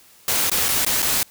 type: noise with dropouts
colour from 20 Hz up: white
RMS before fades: -20 dBFS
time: 0.28-1.23 s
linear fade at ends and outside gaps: 1 ms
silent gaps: 0.498-0.516 / 0.684-0.688 / 0.849-0.864 / 1.02-1.026 s
effects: white hiss -51 dBFS RMS until 1.3 s